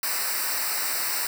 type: noise with comb filter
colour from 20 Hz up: white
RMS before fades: -27 dBFS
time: 0.03-1.27 s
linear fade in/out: 2 ms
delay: 0.3 ms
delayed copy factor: -0.95
effects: none